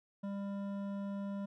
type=tone with hard clipping; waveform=triangle; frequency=199.2 Hz; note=G3; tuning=28 cents sharp; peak=-39 dBFS; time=0.23-1.46 s; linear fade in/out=10 ms; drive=15 dB; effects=none